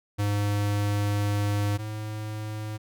square tone pair in turn, 102.6 / 107.37 Hz, G#2 / A2, -21 / -42 cents, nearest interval minor second, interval 79 cents, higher second, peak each -24 / -32 dBFS, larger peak first, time 0.18-1.78 / 1.78-2.78 s, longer first, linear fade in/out 20 ms, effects none

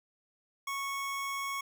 25% pulse tone, 1104 Hz, C#6, 7 cents flat, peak -30 dBFS, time 0.67-1.61 s, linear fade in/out 5 ms, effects none

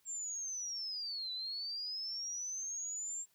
sine linear two-way sweep, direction down then up, 7460 to 3951 to 7460 Hz, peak -38 dBFS, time 0.05-3.26 s, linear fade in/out 50 ms, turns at 1.32 s, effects white hiss -73 dBFS RMS until 3.34 s

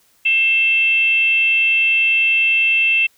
sine tone with frequency modulation, 2670 Hz, E7, 22 cents sharp, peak -12 dBFS, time 0.25-3.07 s, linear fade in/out 10 ms, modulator 539 Hz, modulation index 0.37, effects white hiss -57 dBFS RMS until 3.17 s

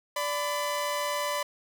sawtooth tone pair together, 584 / 1004.9 Hz, D5 / B5, -10 / +30 cents, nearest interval major sixth, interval 940 cents, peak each -27 dBFS, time 0.16-1.43 s, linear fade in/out 5 ms, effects none

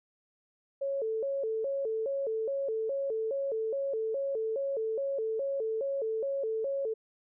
sine tone with vibrato, 493.9 Hz, B4, in tune, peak -29 dBFS, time 0.81-6.94 s, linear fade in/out 10 ms, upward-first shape square, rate 2.4 Hz, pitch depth 190 cents each way, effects none

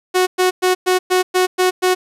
sawtooth tone bursts, 367.6 Hz, F#4, 11 cents flat, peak -8 dBFS, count 8, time 0.14-1.95 s, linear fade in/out 20 ms, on 130 ms, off 110 ms, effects resampled to 32000 Hz + 8-bit

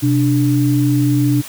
sine tone pair together, 128.1 / 294 Hz, C3 / D4, -36 / +2 cents, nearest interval octave + major second, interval 1438 cents, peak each -14 dBFS, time 0.02-1.42 s, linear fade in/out 20 ms, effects white hiss -33 dBFS RMS until 1.48 s

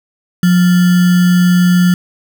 sine tone with sample-and-hold, 178.8 Hz, F3, 41 cents sharp, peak -6 dBFS, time 0.43-1.94 s, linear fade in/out 2 ms, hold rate 1575 Hz, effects none

